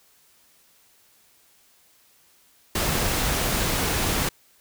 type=noise; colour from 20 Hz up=pink; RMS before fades=-24 dBFS; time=2.75-4.29 s; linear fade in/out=5 ms; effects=white hiss -59 dBFS RMS until 4.6 s